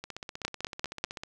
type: two click trains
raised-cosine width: 0.2 ms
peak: -21 / -11 dBFS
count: 20 / 4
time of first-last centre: 0.04-1.235 / 0.45-1.041 s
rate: 15.9 / 5.08 Hz
effects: none